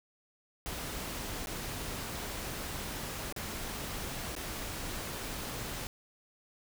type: noise with dropouts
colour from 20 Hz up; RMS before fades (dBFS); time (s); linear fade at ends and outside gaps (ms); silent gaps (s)
pink; -39; 0.66-5.87; 0; 1.46-1.471 / 3.325-3.363 / 4.352-4.364
effects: none